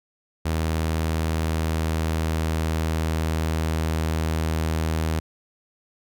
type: tone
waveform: sawtooth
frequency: 79.9 Hz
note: D#2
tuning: 47 cents sharp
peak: -18 dBFS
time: 0.45-5.2 s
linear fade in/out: 10 ms
effects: none